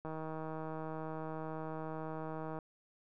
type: click train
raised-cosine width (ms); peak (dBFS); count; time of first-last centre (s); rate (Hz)
1; -29; 402; 0.05-2.588; 158
effects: none